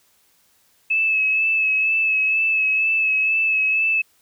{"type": "tone with vibrato", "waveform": "sine", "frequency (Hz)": 2600, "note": "E7", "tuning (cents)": -24, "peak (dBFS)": -16, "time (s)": [0.9, 4.02], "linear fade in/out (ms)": 10, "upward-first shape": "sine", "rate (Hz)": 2.1, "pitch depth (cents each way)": 26, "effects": ["white hiss -60 dBFS RMS until 4.21 s"]}